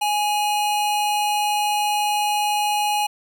square tone pair together, 833 / 2887 Hz, G#5 / F#7, +5 / -43 cents, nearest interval octave + minor seventh, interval 2152 cents, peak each -20 / -29 dBFS, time 0.01-3.07 s, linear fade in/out 10 ms, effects none

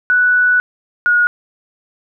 sine tone pair in turn, 1480 / 1445.4 Hz, F#6 / F#6, 0 / -41 cents, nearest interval unison, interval 41 cents, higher first, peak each -9 dBFS, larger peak neither, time 0.1-0.6 / 1.06-1.27 s, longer first, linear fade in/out 0 ms, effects none

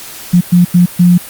sine tone bursts at uneven times, 176.6 Hz, F3, 20 cents sharp, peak -3 dBFS, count 4, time 0.33-0.41 / 0.52-0.65 / 0.74-0.86 / 0.99-1.18 s, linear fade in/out 10 ms, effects white hiss -29 dBFS RMS until 1.29 s + Opus 48 kbps

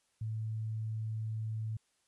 sine tone, 110 Hz, A2, in tune, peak -34 dBFS, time 0.21-1.77 s, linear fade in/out 5 ms, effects white hiss -75 dBFS RMS until 2.07 s + resampled to 24000 Hz

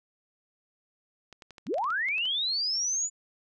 clicks, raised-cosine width 0.2 ms, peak -29 dBFS, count 12, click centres 1.327 / 1.422 / 1.507 / 1.582 / 1.668 / 1.742 / 1.783 / 1.842 / 1.904 / 2.086 / 2.182 / 2.255 s
sine linear sweep, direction up, 130.81 to 7040 Hz, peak -26 dBFS, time 1.66-3.1 s, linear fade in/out 50 ms
effects none

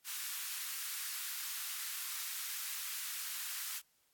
white high-pass noise, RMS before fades -41 dBFS, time 0.04-3.82 s, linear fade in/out 50 ms, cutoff 1200 Hz, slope 24 dB/octave, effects white hiss -74 dBFS RMS until 4.13 s + AAC 64 kbps

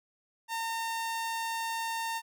sawtooth tone, 911 Hz, A#5, 40 cents flat, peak -28 dBFS, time 0.48-2.22 s, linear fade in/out 50 ms, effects none

